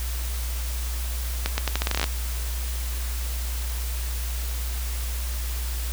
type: accelerating click train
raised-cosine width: 0.2 ms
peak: -6 dBFS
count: 13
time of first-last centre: 1.46-2.041 s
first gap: 120 ms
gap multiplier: 0.81
effects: added 60 Hz sine -26 dBFS peak until 5.92 s + white hiss -36 dBFS RMS until 5.92 s